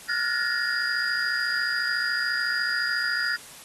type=tone cluster; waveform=sine; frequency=1403 / 1457 / 1729 / 1859 / 4857 Hz; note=F6 / F#6 / A6 / A#6 / D#8; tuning=+8 / -27 / -31 / -5 / -43 cents; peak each=-30 dBFS; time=0.08-3.37 s; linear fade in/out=20 ms; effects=white hiss -45 dBFS RMS until 3.64 s + AAC 32 kbps